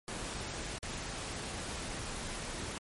pink noise with dropouts, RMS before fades -40 dBFS, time 0.08-2.78 s, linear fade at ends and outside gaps 0 ms, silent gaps 0.783-0.829 s, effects MP3 48 kbps

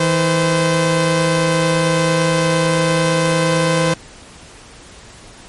sawtooth tone pair together, 161.71 / 514 Hz, E3 / C5, -33 / -31 cents, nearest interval octave + minor sixth, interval 2002 cents, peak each -12 dBFS, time 0-3.94 s, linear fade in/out 5 ms, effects pink hiss -40 dBFS RMS until 5.48 s + MP3 48 kbps

